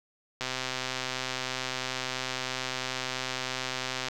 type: click train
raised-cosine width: 0.2 ms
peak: -14 dBFS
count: 475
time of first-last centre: 0.41-4.084 s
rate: 129 Hz
effects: none